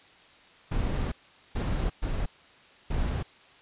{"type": "noise bursts at uneven times", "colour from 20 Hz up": "brown", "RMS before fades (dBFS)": -28, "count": 4, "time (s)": [[0.71, 1.12], [1.55, 1.9], [2.02, 2.26], [2.9, 3.23]], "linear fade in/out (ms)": 10, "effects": ["white hiss -55 dBFS RMS until 3.61 s", "resampled to 8000 Hz"]}